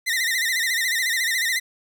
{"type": "tone with vibrato", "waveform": "sawtooth", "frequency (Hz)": 1930, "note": "B6", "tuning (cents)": -40, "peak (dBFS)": -17, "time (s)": [0.06, 1.6], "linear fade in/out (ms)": 20, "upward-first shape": "sine", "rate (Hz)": 14, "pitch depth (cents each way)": 120, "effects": []}